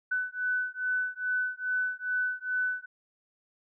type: beating tone pair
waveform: sine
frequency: 1499 / 1501.4 Hz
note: F#6 / F#6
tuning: +22 / +25 cents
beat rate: 2.4 Hz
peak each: -31 dBFS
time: 0.11-2.86 s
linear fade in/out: 10 ms
effects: none